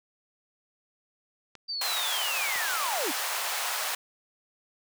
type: clicks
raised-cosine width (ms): 0.2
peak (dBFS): -28 / -21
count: 2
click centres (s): 1.553 / 2.559
type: linear sweep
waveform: sine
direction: down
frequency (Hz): 4699 to 230.9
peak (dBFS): -30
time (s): 1.68-3.12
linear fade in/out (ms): 20
type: high-pass noise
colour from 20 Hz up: pink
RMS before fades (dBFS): -31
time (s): 1.81-3.95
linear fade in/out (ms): 5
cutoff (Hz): 710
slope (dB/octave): 24
effects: none